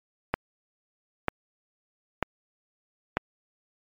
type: click train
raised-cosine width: 0.5 ms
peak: -8 dBFS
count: 4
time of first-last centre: 0.34-3.17 s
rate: 1.06 Hz
effects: MP3 96 kbps